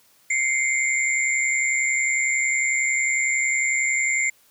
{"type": "tone cluster", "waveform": "sine", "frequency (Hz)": [2097, 2228, 7240], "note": ["C7", "C#7", "A8"], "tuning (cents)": [3, 8, 48], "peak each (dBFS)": [-21, -27, -26], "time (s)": [0.3, 4.3], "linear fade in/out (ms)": 5, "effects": ["white hiss -58 dBFS RMS until 4.5 s"]}